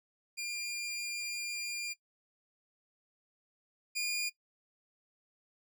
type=tone pair in turn; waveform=20% pulse; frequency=2401 / 2425 Hz; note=D7 / D#7; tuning=+38 / -45 cents; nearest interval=unison; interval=17 cents; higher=second; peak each=-31 / -27 dBFS; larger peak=second; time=0.37-1.94 / 3.95-4.3 s; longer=first; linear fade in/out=20 ms; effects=noise-tail reverb RT60 0.1 s tail -18 dB re dry